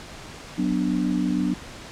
sine chord, B minor, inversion second, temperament equal, 185 / 246.9 / 293.7 Hz, F#3 / B3 / D4, 0 / 0 / 0 cents, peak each -25 dBFS, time 0.58-1.54 s, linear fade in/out 5 ms, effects pink hiss -40 dBFS RMS until 1.91 s + low-pass 7000 Hz 12 dB/octave

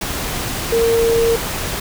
sine tone in noise, 460.3 Hz, A#4, 22 cents flat, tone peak -12 dBFS, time 0.72-1.36 s, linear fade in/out 5 ms, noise pink, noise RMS -23 dBFS, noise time 0.01-1.8 s, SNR +8 dB, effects none

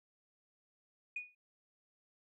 sine tone with exponential decay, 2465 Hz, D#7, 17 cents flat, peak -34 dBFS, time 1.16-1.35 s, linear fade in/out 5 ms, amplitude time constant 41 ms, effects tanh soft clip ceiling -31 dBFS

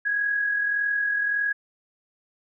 sine tone pair together, 1619.5 / 1661.2 Hz, G#6 / G#6, -44 / 0 cents, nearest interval unison, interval 44 cents, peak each -33 / -22 dBFS, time 0.05-1.53 s, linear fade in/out 10 ms, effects none

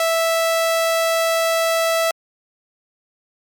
sawtooth tone, 658 Hz, E5, 3 cents flat, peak -12 dBFS, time 0-2.11 s, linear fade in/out 2 ms, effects MP3 96 kbps

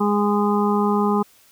harmonic tone, 206 Hz, G#3, 14 cents flat, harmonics 1 / 2 / 4 / 5 / 6, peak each -19 / -22 / -25 / -26 / -27 dBFS, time 0-1.23 s, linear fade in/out 10 ms, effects white hiss -54 dBFS RMS until 1.51 s

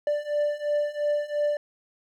triangle beating tone pair, 587.3 / 590.2 Hz, D5 / D5, 0 / +8 cents, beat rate 2.9 Hz, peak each -26 / -24 dBFS, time 0.07-1.57 s, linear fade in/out 2 ms, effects none

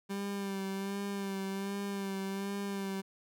30% pulse tone with vibrato, 196.8 Hz, G3, 7 cents sharp, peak -32 dBFS, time 0.09-3.02 s, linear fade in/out 20 ms, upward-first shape sine, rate 1.3 Hz, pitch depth 32 cents each way, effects none

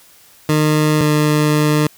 20% pulse tone pair in turn, 152.9 / 150.88 Hz, D#3 / D3, -30 / +47 cents, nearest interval unison, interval 23 cents, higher first, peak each -7 dBFS, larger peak neither, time 0.49-1.01 / 1.01-1.87 s, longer second, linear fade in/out 2 ms, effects white hiss -47 dBFS RMS until 1.97 s

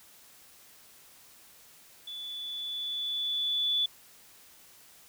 sine tone with level ramp, 3459 Hz, A7, 30 cents flat, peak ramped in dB -38 to -24 dBFS, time 2.07-3.86 s, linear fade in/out 5 ms, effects white hiss -56 dBFS RMS until 5.08 s

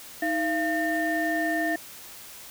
sine tone cluster, 315.2 / 684 / 1810 Hz, D#4 / F5 / A6, +23 / -36 / +48 cents, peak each -27 dBFS, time 0.22-1.76 s, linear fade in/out 5 ms, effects tanh soft clip ceiling -17 dBFS + white hiss -44 dBFS RMS until 2.5 s

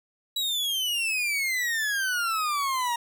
40% pulse exponential sweep, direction down, 3927 to 932.3 Hz, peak -24 dBFS, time 0.36-2.96 s, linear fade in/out 5 ms, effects none

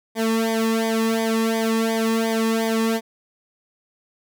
sawtooth tone with flanger, 224.5 Hz, A3, 35 cents sharp, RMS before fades -21 dBFS, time 0.15-3.01 s, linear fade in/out 50 ms, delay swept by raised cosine 0.72 to 1.39 ms, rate 2.8 Hz, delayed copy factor -0.95, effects none

